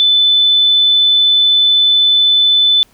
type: tone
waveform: sine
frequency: 3508 Hz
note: A7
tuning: 6 cents flat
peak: -7 dBFS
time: 0-2.83 s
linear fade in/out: 0 ms
effects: pink hiss -51 dBFS RMS until 2.93 s